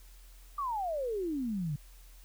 sine exponential sweep, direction down, 1196 to 138.59 Hz, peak -31 dBFS, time 0.58-1.76 s, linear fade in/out 5 ms, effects added 42 Hz sine -51 dBFS peak until 2.24 s + white hiss -61 dBFS RMS until 2.24 s

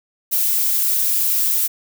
violet noise, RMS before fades -18 dBFS, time 0.31-1.68 s, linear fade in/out 20 ms, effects none

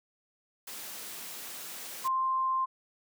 white high-pass noise, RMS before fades -42 dBFS, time 0.67-2.08 s, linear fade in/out 5 ms, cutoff 160 Hz, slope 12 dB/octave
sine tone, 1049 Hz, C6, 4 cents sharp, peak -26 dBFS, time 2.04-2.66 s, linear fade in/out 20 ms
effects none

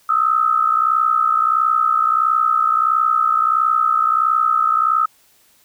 sine tone pair together, 1254.5 / 1316 Hz, D#6 / E6, +14 / -3 cents, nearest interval minor second, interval 83 cents, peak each -16 dBFS, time 0.09-5.06 s, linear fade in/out 5 ms, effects white hiss -55 dBFS RMS until 5.64 s

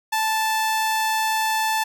sawtooth tone, 878 Hz, A5, 4 cents flat, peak -16 dBFS, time 0.12-1.84 s, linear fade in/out 10 ms, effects none

